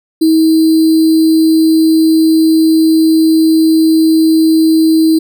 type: tone with sample-and-hold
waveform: sine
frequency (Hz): 320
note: D#4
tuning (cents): +49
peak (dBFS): -5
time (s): 0.21-5.19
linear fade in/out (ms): 10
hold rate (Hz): 4410
effects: none